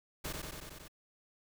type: noise with echo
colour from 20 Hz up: pink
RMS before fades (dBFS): -39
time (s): 0.24-0.33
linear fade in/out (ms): 10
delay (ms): 92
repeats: 6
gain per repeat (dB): -2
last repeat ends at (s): 0.882
effects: none